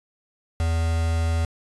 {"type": "tone with quantisation", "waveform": "triangle", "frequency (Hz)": 82.41, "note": "E2", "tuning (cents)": 0, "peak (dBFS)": -18, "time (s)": [0.6, 1.45], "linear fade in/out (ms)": 0, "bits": 5, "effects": ["resampled to 24000 Hz"]}